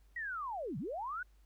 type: linear two-way sweep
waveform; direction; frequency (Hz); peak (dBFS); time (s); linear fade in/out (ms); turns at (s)
sine; down then up; 1945 to 122.5 to 1525; -37; 0.16-1.23; 5; 0.78
effects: added 50 Hz sine -61 dBFS peak until 1.45 s + pink hiss -75 dBFS RMS until 1.45 s